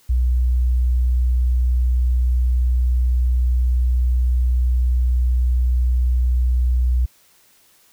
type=tone; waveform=sine; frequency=61.74 Hz; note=B1; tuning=in tune; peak=-14 dBFS; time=0.09-7.06 s; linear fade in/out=10 ms; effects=white hiss -55 dBFS RMS until 7.92 s